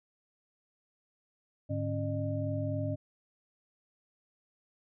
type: tone cluster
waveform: sine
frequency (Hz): 104.9 / 148.6 / 275.3 / 606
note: G#2 / D3 / C#4 / D#5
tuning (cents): +18 / +21 / -12 / -46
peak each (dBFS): -33 / -39 / -37 / -37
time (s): 1.69-2.96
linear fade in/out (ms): 20
effects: none